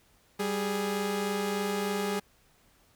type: tone pair together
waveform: sawtooth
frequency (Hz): 196 / 415.3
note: G3 / G#4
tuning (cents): 0 / 0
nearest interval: octave + minor second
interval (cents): 1300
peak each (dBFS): -28 / -27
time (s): 0.39-2.2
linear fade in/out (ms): 10
effects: pink hiss -64 dBFS RMS until 2.95 s